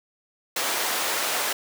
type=high-pass noise; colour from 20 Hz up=pink; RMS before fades=-26 dBFS; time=0.56-1.53 s; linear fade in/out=5 ms; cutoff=600 Hz; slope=12 dB/octave; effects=none